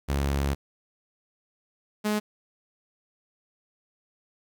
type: tone pair in turn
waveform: sawtooth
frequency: 69.8 / 211 Hz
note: C#2 / G#3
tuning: +13 / +28 cents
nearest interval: octave + perfect fifth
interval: 1915 cents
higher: second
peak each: -20 dBFS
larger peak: neither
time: 0.08-0.55 / 2.04-2.2 s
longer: first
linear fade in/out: 20 ms
effects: 10-bit